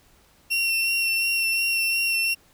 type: tone with vibrato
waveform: 35% pulse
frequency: 2724 Hz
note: F7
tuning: 44 cents flat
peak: -19 dBFS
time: 0.5-2.35 s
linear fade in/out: 20 ms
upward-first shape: sine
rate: 2.8 Hz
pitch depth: 16 cents each way
effects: pink hiss -58 dBFS RMS until 2.53 s